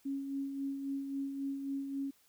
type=tone with tremolo; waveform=sine; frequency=275.3 Hz; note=C#4; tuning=12 cents flat; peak=-33 dBFS; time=0.05-2.11 s; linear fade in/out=10 ms; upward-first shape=sine; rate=3.7 Hz; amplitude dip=45%; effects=white hiss -68 dBFS RMS until 2.28 s